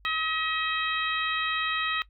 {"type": "harmonic tone", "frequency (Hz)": 637, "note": "D#5", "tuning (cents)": 41, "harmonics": [2, 3, 4, 5, 6], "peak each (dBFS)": [-30, -32, -33, -34, -35], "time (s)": [0.05, 2.02], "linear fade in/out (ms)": 0, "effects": ["noise-tail reverb RT60 0.1 s tail -19 dB re dry", "added 50 Hz sine -54 dBFS peak until 2.09 s"]}